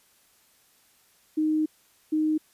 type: tone pair in turn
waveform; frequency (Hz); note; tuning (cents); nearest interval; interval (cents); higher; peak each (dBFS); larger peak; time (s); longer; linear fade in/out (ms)
sine; 310 / 310; D#4 / D#4; -6 / -6; unison; 0; neither; -21; neither; 1.37-1.66 / 2.12-2.38; first; 10
effects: white hiss -62 dBFS RMS until 2.53 s + resampled to 32000 Hz